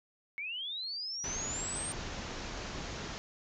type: linear sweep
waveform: sine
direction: up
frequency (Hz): 2177 to 8760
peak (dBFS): -36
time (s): 0.38-1.92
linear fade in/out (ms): 0
type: low-pass noise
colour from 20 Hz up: pink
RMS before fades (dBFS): -41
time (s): 1.24-3.18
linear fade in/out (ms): 0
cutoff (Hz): 7000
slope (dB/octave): 96
effects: none